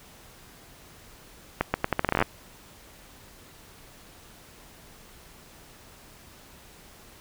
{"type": "accelerating click train", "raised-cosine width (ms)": 0.5, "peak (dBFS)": -7, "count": 14, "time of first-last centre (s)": [1.61, 2.224], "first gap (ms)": 130, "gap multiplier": 0.8, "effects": ["pink hiss -51 dBFS RMS until 7.2 s"]}